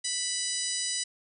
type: harmonic tone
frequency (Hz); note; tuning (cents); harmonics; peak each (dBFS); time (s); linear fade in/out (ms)
987.8; B5; 0; 2 / 3 / 4 / 5 / 6 / 7 / 8 / 9; -41 / -40 / -37 / -35 / -37 / -41 / -36 / -35; 0.04-1.04; 10
effects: none